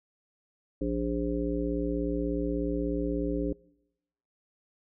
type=harmonic tone; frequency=58.27 Hz; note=A#1; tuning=in tune; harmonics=1 / 3 / 5 / 7 / 9; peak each=-34 / -36 / -30 / -35 / -36 dBFS; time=0.81-3.53 s; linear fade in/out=5 ms; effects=noise-tail reverb RT60 0.9 s tail -25 dB re dry